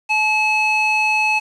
square tone with band-pass filter, 860 Hz, A5, 40 cents flat, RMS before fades -17 dBFS, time 0.09-1.4 s, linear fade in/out 20 ms, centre 2100 Hz, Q 9.2, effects resampled to 24000 Hz + 7-bit

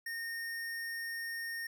square tone, 1840 Hz, A#6, 23 cents flat, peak -38 dBFS, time 0.06-1.67 s, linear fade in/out 5 ms, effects none

